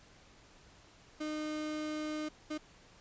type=tone bursts at uneven times; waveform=35% pulse; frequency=306 Hz; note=D#4; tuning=29 cents flat; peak=-34 dBFS; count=2; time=1.2-2.29 / 2.5-2.58 s; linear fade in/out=10 ms; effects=pink hiss -60 dBFS RMS until 3 s + resampled to 16000 Hz